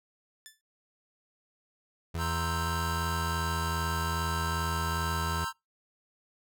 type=tone with exponential decay; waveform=10% pulse; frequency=1753 Hz; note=A6; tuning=7 cents flat; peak=-34 dBFS; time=0.46-0.61 s; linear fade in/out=0 ms; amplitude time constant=32 ms
type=tone with pitch glide; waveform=30% pulse; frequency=83.2 to 82.43 Hz; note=E2 to E2; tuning=+17 to 0 cents; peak=-29 dBFS; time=2.14-5.45 s; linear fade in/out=10 ms; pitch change=-17 cents; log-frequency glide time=3.26-3.39 s
type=chord; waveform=square; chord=C dominant seventh; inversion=third; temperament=equal; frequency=932.3 / 1046.5 / 1318.5 / 1568 Hz; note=Bb5 / C6 / E6 / G6; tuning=0 / 0 / 0 / 0 cents; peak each=-38 / -39 / -37 / -39 dBFS; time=2.17-5.53 s; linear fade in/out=50 ms
effects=noise-tail reverb RT60 0.2 s tail -24 dB re dry